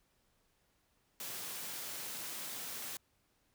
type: high-pass noise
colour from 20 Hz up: white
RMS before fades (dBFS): -43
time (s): 1.2-2.97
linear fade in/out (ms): 2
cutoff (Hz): 100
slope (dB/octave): 24
effects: pink hiss -75 dBFS RMS until 3.54 s